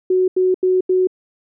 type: tone bursts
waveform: sine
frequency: 370 Hz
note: F#4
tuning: in tune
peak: -12 dBFS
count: 4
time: 0.1-1.072 s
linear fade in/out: 5 ms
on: 180 ms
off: 84 ms
effects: none